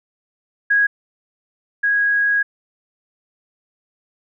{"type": "tone pair in turn", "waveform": "sine", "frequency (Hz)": [1651, 1651], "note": ["G#6", "G#6"], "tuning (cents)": [-11, -11], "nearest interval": "unison", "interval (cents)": 0, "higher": "neither", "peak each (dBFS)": [-12, -14], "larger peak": "first", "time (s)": [[0.7, 0.87], [1.83, 2.43]], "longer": "second", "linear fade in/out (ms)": 10, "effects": []}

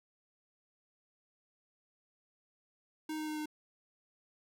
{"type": "tone with pitch steps", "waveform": "square", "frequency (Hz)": [311.1, 309, 306.8, 304.7], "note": ["D#4", "D#4", "D#4", "D#4"], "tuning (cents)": [0, -12, -24, -36], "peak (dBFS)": -37, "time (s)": [3.09, 3.458], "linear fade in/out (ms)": 5, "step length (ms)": 92, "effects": []}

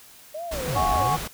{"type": "tone with vibrato", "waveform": "sine", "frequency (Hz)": 587.3, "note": "D5", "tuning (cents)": 0, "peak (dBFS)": -30, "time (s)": [0.34, 1.08], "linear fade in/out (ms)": 10, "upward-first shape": "sine", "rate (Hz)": 2.3, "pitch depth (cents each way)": 290}
{"type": "noise", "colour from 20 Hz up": "pink", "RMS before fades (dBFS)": -32, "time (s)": [0.51, 1.28], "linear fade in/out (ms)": 10}
{"type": "linear two-way sweep", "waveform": "square", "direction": "down then up", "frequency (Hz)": [170.3, 30.99, 170.3], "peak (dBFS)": -28, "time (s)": [0.67, 1.17], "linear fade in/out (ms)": 10, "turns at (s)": 0.87}
{"type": "chord", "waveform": "sine", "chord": "F# suspended second", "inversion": "none", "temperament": "equal", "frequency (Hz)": [740, 830.6, 1108.7], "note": ["F#5", "G#5", "C#6"], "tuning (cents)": [0, 0, 0], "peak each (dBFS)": [-25, -26, -24], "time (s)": [0.75, 1.17], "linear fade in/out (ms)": 20}
{"effects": ["white hiss -49 dBFS RMS until 1.33 s"]}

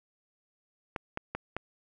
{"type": "clicks", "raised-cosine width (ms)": 0.5, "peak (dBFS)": -18, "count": 4, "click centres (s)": [0.962, 1.174, 1.35, 1.566], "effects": []}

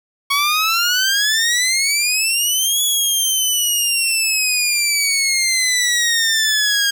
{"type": "exponential two-way sweep", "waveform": "15% pulse", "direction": "up then down", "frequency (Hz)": [1108.7, 3400, 1613], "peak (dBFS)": -8, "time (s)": [0.3, 6.91], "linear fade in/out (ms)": 10, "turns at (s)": 2.82, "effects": ["7-bit"]}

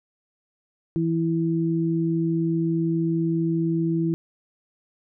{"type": "tone pair together", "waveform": "sine", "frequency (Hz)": [164.8, 329.6], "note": ["E3", "E4"], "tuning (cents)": [0, 0], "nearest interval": "octave", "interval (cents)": 1200, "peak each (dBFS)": -23, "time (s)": [0.96, 4.14], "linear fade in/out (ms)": 0, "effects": []}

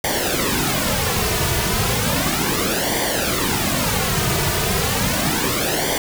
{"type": "noise with flanger", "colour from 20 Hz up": "pink", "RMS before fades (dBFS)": -20, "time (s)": [0.04, 5.98], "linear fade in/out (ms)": 2, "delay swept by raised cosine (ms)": [0.75, 3.75], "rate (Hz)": 0.34, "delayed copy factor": -0.75, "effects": []}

